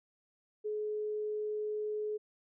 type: tone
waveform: sine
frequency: 424.3 Hz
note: G#4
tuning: 37 cents sharp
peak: -33 dBFS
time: 0.64-2.18 s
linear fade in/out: 20 ms
effects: none